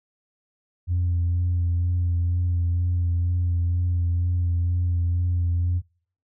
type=tone with vibrato; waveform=sine; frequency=87.31 Hz; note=F2; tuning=in tune; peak=-18 dBFS; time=0.87-5.82 s; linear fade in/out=50 ms; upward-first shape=sine; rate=2.1 Hz; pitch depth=24 cents each way; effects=noise-tail reverb RT60 0.5 s tail -24 dB re dry + tanh soft clip ceiling -17 dBFS